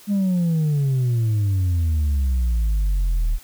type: exponential sweep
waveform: sine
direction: down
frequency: 207.7 to 36.88 Hz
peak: -14 dBFS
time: 0.07-3.39 s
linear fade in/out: 50 ms
effects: tanh soft clip ceiling -16 dBFS + white hiss -47 dBFS RMS until 3.43 s